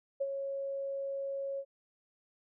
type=tone with ADSR envelope; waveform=sine; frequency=550 Hz; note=C#5; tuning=14 cents flat; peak=-28 dBFS; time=0.2-1.65 s; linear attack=14 ms; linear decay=43 ms; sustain=-6 dB; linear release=62 ms; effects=none